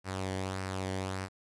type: tone with flanger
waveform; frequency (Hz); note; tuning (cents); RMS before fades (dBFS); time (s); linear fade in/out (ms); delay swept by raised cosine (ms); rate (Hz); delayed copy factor
sawtooth; 94.6; F#2; +39; -36; 0.04-1.29; 50; 0.28 to 0.79; 1.7; -0.5
effects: resampled to 24000 Hz + 11-bit